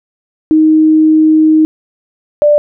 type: tone pair in turn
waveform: sine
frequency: 312.8 / 590.5 Hz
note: D#4 / D5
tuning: +9 / +9 cents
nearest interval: major seventh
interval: 1100 cents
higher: second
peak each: -4 dBFS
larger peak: neither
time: 0.51-1.65 / 2.42-2.58 s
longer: first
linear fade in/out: 0 ms
effects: none